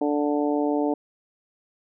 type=harmonic tone; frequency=146.83 Hz; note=D3; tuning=in tune; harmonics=2 / 3 / 4 / 5 / 6; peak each=-23 / -27 / -29 / -31 / -33 dBFS; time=0.01-0.94 s; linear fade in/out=5 ms; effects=none